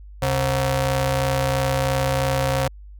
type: ring-modulated tone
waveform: sawtooth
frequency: 201 Hz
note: G3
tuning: 44 cents sharp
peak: -12 dBFS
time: 0.22-2.68 s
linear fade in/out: 5 ms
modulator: 333 Hz
effects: added 50 Hz sine -38 dBFS peak until 2.99 s